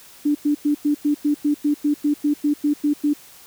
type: tone bursts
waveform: sine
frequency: 293.7 Hz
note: D4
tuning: in tune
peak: -15 dBFS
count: 15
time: 0.25-3.136 s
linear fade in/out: 10 ms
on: 100 ms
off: 99 ms
effects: white hiss -46 dBFS RMS until 3.46 s